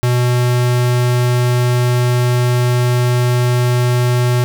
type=tone; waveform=square; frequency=123.1 Hz; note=B2; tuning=5 cents flat; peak=-12 dBFS; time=0.03-4.44 s; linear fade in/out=0 ms; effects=none